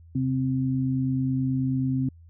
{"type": "tone pair together", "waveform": "sine", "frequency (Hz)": [132.4, 261.6], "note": ["C3", "C4"], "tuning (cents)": [21, 0], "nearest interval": "octave", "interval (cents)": 1179, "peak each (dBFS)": -25, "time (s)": [0.15, 2.09], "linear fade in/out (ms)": 5, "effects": ["added 83 Hz sine -47 dBFS peak until 2.29 s"]}